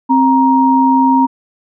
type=tone pair together; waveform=sine; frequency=263.5 / 939 Hz; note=C4 / A#5; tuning=+12 / +12 cents; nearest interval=octave + minor seventh; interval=2200 cents; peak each=-10 dBFS; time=0.09-1.27 s; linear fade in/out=20 ms; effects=none